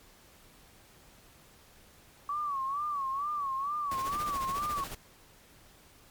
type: tone with vibrato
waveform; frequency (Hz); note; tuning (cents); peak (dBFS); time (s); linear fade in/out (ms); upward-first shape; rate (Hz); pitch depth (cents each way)
sine; 1131; C#6; +34; -30; 2.29-4.84; 2; sine; 2.2; 110
type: noise with tremolo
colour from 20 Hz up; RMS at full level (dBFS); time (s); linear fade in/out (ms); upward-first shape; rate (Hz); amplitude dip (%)
pink; -39; 3.91-4.95; 5; sine; 14; 60
effects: pink hiss -58 dBFS RMS until 6.1 s + MP3 96 kbps